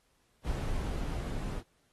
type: noise with level ramp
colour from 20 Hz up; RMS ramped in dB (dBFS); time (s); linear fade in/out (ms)
brown; -33 to -36; 0.43-1.63; 50
effects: pink hiss -72 dBFS RMS until 1.92 s + AAC 32 kbps